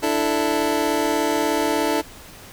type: chord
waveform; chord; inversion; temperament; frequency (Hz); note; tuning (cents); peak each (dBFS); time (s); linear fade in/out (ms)
25% pulse; D suspended second; none; just; 293.7 / 330.4 / 440.5; D4 / E4 / A4; 0 / +4 / +2; -20; 0.02-2.02; 20
effects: pink hiss -42 dBFS RMS until 2.52 s